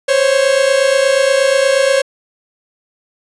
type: tone pair together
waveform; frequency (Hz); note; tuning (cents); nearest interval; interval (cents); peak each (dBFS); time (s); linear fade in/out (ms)
45% pulse; 523.3 / 551.7; C5 / C#5; 0 / -8; minor second; 92; -14 / -12; 0.08-2.02; 10
effects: resampled to 24000 Hz